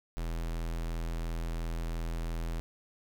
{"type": "tone", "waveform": "square", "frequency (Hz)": 41.45, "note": "E1", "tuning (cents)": 10, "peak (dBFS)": -33, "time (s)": [0.17, 2.6], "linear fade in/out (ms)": 0, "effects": []}